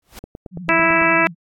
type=noise with exponential growth; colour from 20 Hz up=pink; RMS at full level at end=-33 dBFS; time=0.02-0.19 s; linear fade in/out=2 ms; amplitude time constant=35 ms
type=click train; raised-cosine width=2 ms; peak=-19 dBFS; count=8; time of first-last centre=0.24-1.018 s; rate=9 Hz
type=tone with vibrato; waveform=sine; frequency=174.61 Hz; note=F3; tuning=in tune; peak=-29 dBFS; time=0.51-1.35 s; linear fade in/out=50 ms; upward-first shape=triangle; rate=12 Hz; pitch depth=150 cents each way
type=harmonic tone; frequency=329.6 Hz; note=E4; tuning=in tune; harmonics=1 / 2 / 3 / 4 / 5 / 6 / 7 / 8; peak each=-21 / -21 / -21 / -21 / -21 / -21 / -21 / -21 dBFS; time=0.69-1.27 s; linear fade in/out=0 ms
effects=AAC 64 kbps